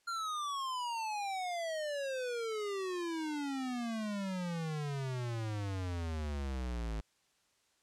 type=exponential sweep; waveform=square; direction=down; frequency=1397 to 52.7 Hz; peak=-36 dBFS; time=0.07-7.01 s; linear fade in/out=10 ms; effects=white hiss -73 dBFS RMS until 7.82 s + low-pass 8000 Hz 12 dB/octave